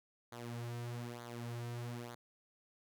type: tone with flanger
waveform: sawtooth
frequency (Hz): 119.3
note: A#2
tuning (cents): +41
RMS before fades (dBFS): -44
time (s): 0.32-2.15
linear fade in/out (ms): 5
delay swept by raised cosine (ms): 0.37 to 4.87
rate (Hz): 1.1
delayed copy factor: -0.7
effects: none